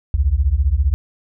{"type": "beating tone pair", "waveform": "sine", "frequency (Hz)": [61.74, 76.74], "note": ["B1", "D#2"], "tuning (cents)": [0, -23], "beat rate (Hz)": 15, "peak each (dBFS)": [-16, -16], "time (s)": [0.14, 0.94], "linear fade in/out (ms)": 0, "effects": []}